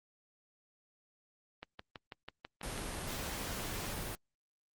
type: click train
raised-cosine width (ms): 0.3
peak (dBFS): -28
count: 14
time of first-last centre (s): 1.63-3.761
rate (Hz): 6.1
type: noise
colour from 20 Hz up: pink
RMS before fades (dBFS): -40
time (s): 2.63-4.15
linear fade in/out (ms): 0
effects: Opus 32 kbps